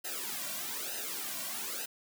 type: noise with flanger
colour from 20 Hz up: white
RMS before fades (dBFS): -38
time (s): 0.04-1.86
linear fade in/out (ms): 10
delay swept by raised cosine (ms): 0.88 to 2.38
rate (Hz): 1.1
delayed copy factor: -0.95
effects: high-pass 200 Hz 12 dB/octave